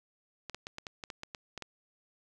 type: clicks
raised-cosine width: 0.2 ms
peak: -23 dBFS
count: 11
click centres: 0.497 / 0.546 / 0.669 / 0.784 / 0.868 / 1.038 / 1.102 / 1.234 / 1.348 / 1.577 / 1.623 s
effects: none